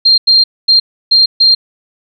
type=tone bursts at uneven times; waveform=sine; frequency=4190 Hz; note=C8; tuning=2 cents sharp; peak=-4 dBFS; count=5; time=0.05-0.18 / 0.27-0.44 / 0.68-0.8 / 1.11-1.26 / 1.4-1.55 s; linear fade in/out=10 ms; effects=none